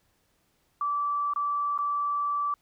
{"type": "tone with dropouts", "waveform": "sine", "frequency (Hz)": 1160, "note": "D6", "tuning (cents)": -22, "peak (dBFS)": -25, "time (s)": [0.81, 2.54], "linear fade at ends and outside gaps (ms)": 2, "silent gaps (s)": [[1.336, 1.36], [1.778, 1.788]], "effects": ["pink hiss -70 dBFS RMS until 2.61 s"]}